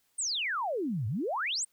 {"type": "exponential two-way sweep", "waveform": "sine", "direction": "down then up", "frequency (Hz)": [9000, 99.1, 9000], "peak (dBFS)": -29, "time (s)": [0.18, 1.65], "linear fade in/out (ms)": 10, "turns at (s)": 1.07, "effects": ["white hiss -72 dBFS RMS until 1.72 s"]}